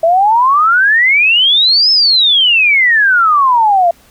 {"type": "exponential two-way sweep", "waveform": "sine", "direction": "up then down", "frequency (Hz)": [642, 5280, 666], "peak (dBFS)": -6, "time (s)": [0.03, 3.91], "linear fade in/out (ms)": 5, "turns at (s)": 1.91, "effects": ["pink hiss -46 dBFS RMS until 4.1 s"]}